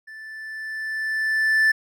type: tone with level ramp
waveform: triangle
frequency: 1759 Hz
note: A6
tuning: 1 cent flat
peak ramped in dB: -36 to -12 dBFS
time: 0.07-1.72 s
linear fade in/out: 10 ms
effects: none